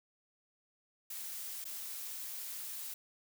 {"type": "noise with dropouts", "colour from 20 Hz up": "blue", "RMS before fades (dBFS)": -43, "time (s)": [1.1, 2.94], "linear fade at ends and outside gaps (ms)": 5, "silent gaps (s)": [1.643, 1.652], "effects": []}